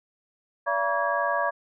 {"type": "tone cluster", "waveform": "sine", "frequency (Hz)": [575, 677, 959, 1138, 1649], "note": ["D5", "E5", "A#5", "C#6", "G#6"], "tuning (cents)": [-37, 46, 49, 45, -13], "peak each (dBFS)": -29, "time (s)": [0.66, 1.51], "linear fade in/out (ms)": 20, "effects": []}